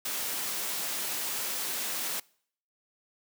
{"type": "noise", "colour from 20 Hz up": "white", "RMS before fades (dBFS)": -33, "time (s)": [0.05, 2.2], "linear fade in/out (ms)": 5, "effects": ["noise-tail reverb RT60 0.6 s tail -25 dB re dry", "high-pass 200 Hz 12 dB/octave"]}